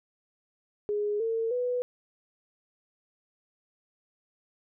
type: tone with pitch steps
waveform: sine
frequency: 415.3 / 452.9 / 493.9 Hz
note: G#4 / A#4 / B4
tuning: 0 / -50 / 0 cents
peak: -26 dBFS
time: 0.89-1.82 s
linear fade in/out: 0 ms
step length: 310 ms
effects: none